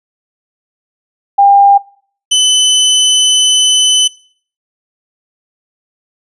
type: tone pair in turn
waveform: sine / sawtooth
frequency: 800 / 3020 Hz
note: G5 / F#7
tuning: +35 / +35 cents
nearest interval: octave + major seventh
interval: 2300 cents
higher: second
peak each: -3 dBFS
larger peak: neither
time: 1.38-1.78 / 2.31-4.08 s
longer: second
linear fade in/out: 10 ms
effects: noise-tail reverb RT60 0.5 s tail -22 dB re dry + resampled to 22050 Hz